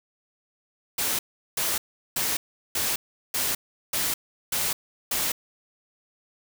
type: noise bursts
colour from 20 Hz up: white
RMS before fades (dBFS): -26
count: 8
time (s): 0.98-5.32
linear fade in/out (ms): 5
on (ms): 210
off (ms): 380
effects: none

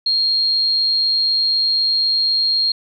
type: tone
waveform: sine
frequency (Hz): 4236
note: C8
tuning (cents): +21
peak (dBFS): -14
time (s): 0.06-2.72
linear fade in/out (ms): 5
effects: none

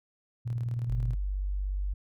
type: tone with tremolo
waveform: sine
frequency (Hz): 118.8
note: A#2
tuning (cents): +33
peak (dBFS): -27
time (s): 0.45-1.15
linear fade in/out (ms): 20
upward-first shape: square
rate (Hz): 19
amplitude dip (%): 40
type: tone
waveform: sine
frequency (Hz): 48.43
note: G1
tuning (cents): -20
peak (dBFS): -28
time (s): 0.89-1.94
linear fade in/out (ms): 10
effects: none

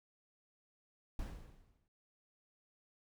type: noise with exponential decay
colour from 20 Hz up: brown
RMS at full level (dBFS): -40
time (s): 1.19-1.88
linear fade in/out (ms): 2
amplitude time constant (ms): 150
effects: none

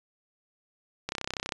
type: click train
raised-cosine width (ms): 0.2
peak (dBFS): -14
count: 15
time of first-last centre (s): 1.09-1.522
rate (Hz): 32.4
effects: resampled to 22050 Hz

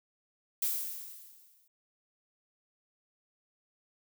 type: noise with exponential decay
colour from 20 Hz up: violet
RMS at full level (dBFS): -29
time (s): 0.62-1.68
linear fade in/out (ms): 5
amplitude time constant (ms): 230
effects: none

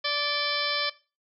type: harmonic tone with a mistuned harmonic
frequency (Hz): 583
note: D5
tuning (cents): -13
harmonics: 1 / 2 / 3 / 4 / 5 / 6 / 7 / 8 / 9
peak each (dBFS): -34 / -34 / -34 / -34 / -34 / -34 / -34 / -34 / -34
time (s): 0.04-0.9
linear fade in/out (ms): 10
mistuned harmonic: 5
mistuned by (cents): +100
effects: noise-tail reverb RT60 0.3 s tail -17 dB re dry

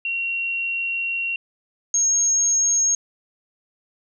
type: tone pair in turn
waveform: sine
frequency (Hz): 2743 / 6524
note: F7 / G#8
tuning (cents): -32 / -32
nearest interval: octave + minor third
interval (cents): 1500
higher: second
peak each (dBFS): -22 / -16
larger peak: second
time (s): 0.05-1.36 / 1.94-2.95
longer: first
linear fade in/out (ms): 2
effects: none

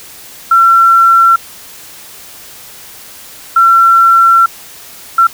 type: tone bursts at uneven times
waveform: sine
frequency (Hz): 1355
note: E6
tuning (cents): +47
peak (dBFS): -3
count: 3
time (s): 0.51-1.36 / 3.56-4.46 / 5.18-5.27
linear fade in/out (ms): 5
effects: white hiss -33 dBFS RMS until 5.33 s

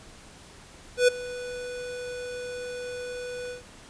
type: tone with ADSR envelope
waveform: square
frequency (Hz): 493.9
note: B4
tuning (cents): 0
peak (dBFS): -15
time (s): 0.97-3.63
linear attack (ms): 110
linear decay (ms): 10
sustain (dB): -19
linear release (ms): 130
effects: pink hiss -49 dBFS RMS until 3.89 s + resampled to 22050 Hz

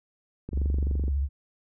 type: click train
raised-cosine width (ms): 3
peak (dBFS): -22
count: 15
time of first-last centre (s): 0.49-1.081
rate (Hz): 23.7
type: tone with vibrato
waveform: sine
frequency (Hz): 69.4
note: C#2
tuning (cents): +3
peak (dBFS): -23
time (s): 0.51-1.29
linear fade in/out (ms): 50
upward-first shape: sine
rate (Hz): 14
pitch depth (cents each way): 83
effects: none

